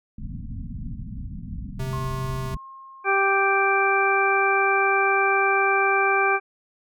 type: low-pass noise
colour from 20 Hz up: pink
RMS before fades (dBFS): -33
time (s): 0.18-2.57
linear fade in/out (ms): 2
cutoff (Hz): 260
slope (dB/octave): 96
type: tone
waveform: square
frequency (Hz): 130.81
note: C3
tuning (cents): 0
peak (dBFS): -28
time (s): 1.79-2.55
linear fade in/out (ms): 10
type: tone with exponential decay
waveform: sine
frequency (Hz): 1070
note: C6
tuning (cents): +38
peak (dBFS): -31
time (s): 1.93-5.71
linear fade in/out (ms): 0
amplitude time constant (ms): 820
type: harmonic tone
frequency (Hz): 392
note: G4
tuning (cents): 0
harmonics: 1 / 2 / 3 / 4 / 6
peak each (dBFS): -24 / -24 / -24 / -24 / -24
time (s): 3.04-6.4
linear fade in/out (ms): 50
effects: none